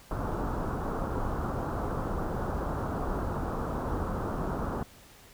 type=low-pass noise; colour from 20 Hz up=pink; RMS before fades=-32 dBFS; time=0.11-4.83 s; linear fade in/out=2 ms; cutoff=1400 Hz; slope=48 dB/octave; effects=pink hiss -54 dBFS RMS until 5.33 s